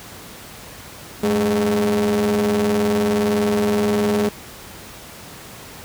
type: ring-modulated tone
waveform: 45% pulse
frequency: 101.1 Hz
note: G#2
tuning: 46 cents flat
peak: -13 dBFS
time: 1.23-4.29 s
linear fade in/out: 5 ms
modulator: 313 Hz
effects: pink hiss -38 dBFS RMS until 5.84 s + high-pass 60 Hz 12 dB/octave